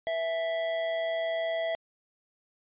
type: tone with amplitude modulation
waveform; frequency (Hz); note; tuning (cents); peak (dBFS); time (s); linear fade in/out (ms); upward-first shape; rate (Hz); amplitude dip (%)
square; 659.3; E5; 0; -27; 0.07-1.75; 0; sine; 179; 35
effects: resampled to 8000 Hz